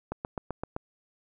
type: click train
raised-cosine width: 1 ms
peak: -18 dBFS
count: 6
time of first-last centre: 0.12-0.764 s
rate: 7.76 Hz
effects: none